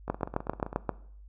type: two click trains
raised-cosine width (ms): 1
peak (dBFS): -23 / -13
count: 11 / 7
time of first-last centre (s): 0.08-0.729 / 0.1-0.893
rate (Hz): 15.4 / 7.57
effects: noise-tail reverb RT60 0.6 s tail -19 dB re dry + added 50 Hz sine -47 dBFS peak until 1.28 s